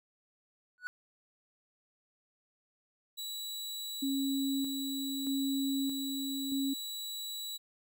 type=tone with exponential growth; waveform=triangle; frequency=1475 Hz; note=F#6; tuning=6 cents flat; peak=-30 dBFS; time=0.78-0.87 s; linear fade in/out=0 ms; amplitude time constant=19 ms
type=tone; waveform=sawtooth; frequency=3918 Hz; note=B7; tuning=15 cents flat; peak=-35 dBFS; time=3.17-7.58 s; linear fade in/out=20 ms
type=tone with tremolo; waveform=sine; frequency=273 Hz; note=C#4; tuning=26 cents flat; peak=-30 dBFS; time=4.02-6.74 s; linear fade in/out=10 ms; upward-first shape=square; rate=0.8 Hz; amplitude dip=45%
effects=none